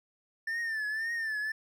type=tone with vibrato; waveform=triangle; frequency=1780 Hz; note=A6; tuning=20 cents sharp; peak=-29 dBFS; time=0.47-1.52 s; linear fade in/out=5 ms; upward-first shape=triangle; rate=1.9 Hz; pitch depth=95 cents each way; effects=none